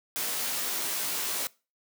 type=noise with comb filter; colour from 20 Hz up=white; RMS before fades=-31 dBFS; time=0.16-1.47 s; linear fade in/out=0 ms; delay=16 ms; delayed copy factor=-0.95; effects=noise-tail reverb RT60 0.3 s tail -22 dB re dry + high-pass 200 Hz 12 dB/octave